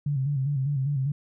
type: tone with vibrato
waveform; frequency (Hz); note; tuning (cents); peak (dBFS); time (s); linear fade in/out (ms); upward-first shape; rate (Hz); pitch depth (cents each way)
sine; 138.59; C#3; 0; -23; 0.06-1.12; 5; square; 5; 76
effects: none